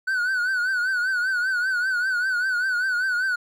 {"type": "tone with vibrato", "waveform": "triangle", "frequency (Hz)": 1493, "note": "F#6", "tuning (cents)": 15, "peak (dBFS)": -19, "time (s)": [0.07, 3.36], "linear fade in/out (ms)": 10, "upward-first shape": "triangle", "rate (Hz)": 5.1, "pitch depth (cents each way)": 96, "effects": []}